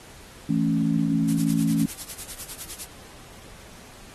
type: chord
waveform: sine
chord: A major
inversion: second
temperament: equal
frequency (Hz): 164.81 / 220 / 277.2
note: E3 / A3 / C#4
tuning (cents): 0 / 0 / 0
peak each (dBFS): -24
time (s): 0.49-1.86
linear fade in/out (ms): 5
type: noise with tremolo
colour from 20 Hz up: blue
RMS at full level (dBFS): -32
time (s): 1.28-2.85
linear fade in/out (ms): 5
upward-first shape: sine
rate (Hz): 9.9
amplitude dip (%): 90
effects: pink hiss -47 dBFS RMS until 4.14 s + AAC 32 kbps